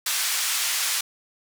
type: band-pass noise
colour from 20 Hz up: white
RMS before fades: -25 dBFS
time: 0.06-1.01 s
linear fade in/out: 5 ms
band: 1300 to 10000 Hz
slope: 12 dB/octave
effects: none